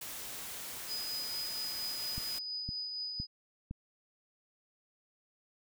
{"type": "noise", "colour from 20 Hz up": "white", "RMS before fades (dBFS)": -43, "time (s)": [0.01, 2.39], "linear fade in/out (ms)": 5}
{"type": "tone with tremolo", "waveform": "sine", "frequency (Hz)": 4978, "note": "D#8", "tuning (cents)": 0, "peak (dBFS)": -35, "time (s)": [0.87, 3.27], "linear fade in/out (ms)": 50, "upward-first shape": "triangle", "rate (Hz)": 4.3, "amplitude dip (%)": 35}
{"type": "click train", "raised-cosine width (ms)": 5, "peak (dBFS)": -27, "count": 4, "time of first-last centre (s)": [2.18, 3.711], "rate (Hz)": 1.96}
{"effects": []}